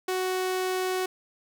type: tone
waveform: sawtooth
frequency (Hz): 371.2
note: F#4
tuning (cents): +6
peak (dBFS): -22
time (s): 0.08-1.06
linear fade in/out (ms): 5
effects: none